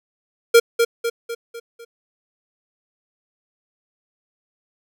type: tone with echo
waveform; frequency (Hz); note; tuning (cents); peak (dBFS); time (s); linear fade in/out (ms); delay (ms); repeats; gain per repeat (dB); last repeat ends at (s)
square; 466.2; A#4; 0; -8; 0.54-0.6; 10; 250; 5; -6; 1.85
effects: none